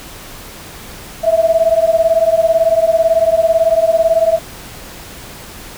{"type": "beating tone pair", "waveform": "sine", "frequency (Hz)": [648, 666], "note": ["E5", "E5"], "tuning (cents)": [-30, 18], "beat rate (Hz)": 18, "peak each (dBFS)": -12, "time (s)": [1.23, 4.39], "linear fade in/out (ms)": 20, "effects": ["pink hiss -33 dBFS RMS until 5.77 s"]}